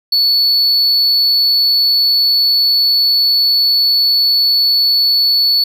triangle tone, 4435 Hz, C#8, in tune, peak -8 dBFS, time 0.12-5.64 s, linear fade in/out 5 ms, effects none

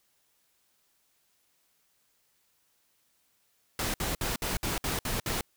pink noise bursts, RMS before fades -31 dBFS, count 8, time 3.79-5.41 s, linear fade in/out 2 ms, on 150 ms, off 60 ms, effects white hiss -71 dBFS RMS until 5.56 s

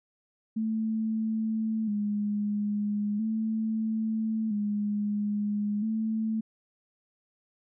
sine tone with vibrato, 213.7 Hz, G#3, 50 cents sharp, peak -26 dBFS, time 0.56-6.41 s, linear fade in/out 10 ms, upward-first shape square, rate 0.38 Hz, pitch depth 54 cents each way, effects none

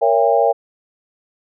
sine chord, A# diminished seventh, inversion none, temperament just, 466.2 / 559.4 / 671.3 / 805.5 Hz, A#4 / C#5 / E5 / G5, 0 / +16 / +31 / +47 cents, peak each -17 dBFS, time 0.01-0.53 s, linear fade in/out 20 ms, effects none

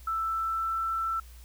sine tone with pitch glide, 1324 to 1333.2 Hz, E6 to E6, +7 to +19 cents, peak -27 dBFS, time 0.07-1.2 s, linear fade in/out 5 ms, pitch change +12 cents, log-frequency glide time 0.21-0.82 s, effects added 60 Hz sine -46 dBFS peak until 1.44 s + white hiss -57 dBFS RMS until 1.44 s

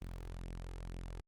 sawtooth tone with flanger, 43.39 Hz, F1, 10 cents flat, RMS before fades -45 dBFS, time 0.01-1.21 s, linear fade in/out 10 ms, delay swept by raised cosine 0.34 to 2.44 ms, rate 2.1 Hz, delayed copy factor +0.5, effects Opus 32 kbps

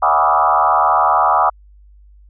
sine tone with frequency modulation, 983 Hz, B5, 8 cents flat, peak -10 dBFS, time 0.02-1.5 s, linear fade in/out 10 ms, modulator 75.8 Hz, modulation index 4.1, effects added 50 Hz sine -42 dBFS peak until 2.29 s

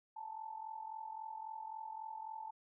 sine tone with amplitude modulation, 880 Hz, A5, in tune, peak -40 dBFS, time 0.16-2.51 s, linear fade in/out 10 ms, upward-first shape sine, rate 43.7 Hz, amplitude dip 75%, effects none

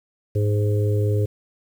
harmonic tone, 104.2 Hz, G#2, 6 cents sharp, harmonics 1 / 3 / 4 / 5, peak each -18 / -32 / -26 / -31 dBFS, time 0.35-1.26 s, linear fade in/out 10 ms, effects 8-bit

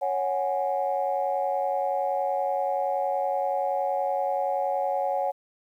sine chord, C# suspended fourth, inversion none, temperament equal, 554.4 / 740 / 830.6 Hz, C#5 / F#5 / G#5, 0 / 0 / 0 cents, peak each -27 / -27 / -29 dBFS, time 0.01-5.32 s, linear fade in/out 20 ms, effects tanh soft clip ceiling -15 dBFS + 10-bit

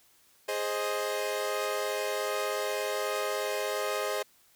sawtooth chord, Ab major, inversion none, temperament equal with one note detuned, 415.3 / 525.7 / 622.3 Hz, Ab4 / C5 / Eb5, 0 / +8 / 0 cents, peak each -30 dBFS, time 0.48-4.23 s, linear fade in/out 10 ms, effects white hiss -63 dBFS RMS until 4.55 s

